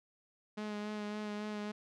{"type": "tone with vibrato", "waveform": "sawtooth", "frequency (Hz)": 210, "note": "G#3", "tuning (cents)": 19, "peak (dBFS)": -34, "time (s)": [0.57, 1.72], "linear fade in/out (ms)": 10, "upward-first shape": "sine", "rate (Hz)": 3.6, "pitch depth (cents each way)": 20, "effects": ["low-pass 5000 Hz 12 dB/octave"]}